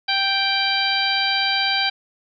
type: harmonic tone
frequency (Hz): 784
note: G5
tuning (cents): 0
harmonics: 1 / 2 / 3 / 4 / 5 / 6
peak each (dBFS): -25 / -25 / -25 / -25 / -25 / -25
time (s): 0.08-1.9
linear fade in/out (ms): 10
effects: none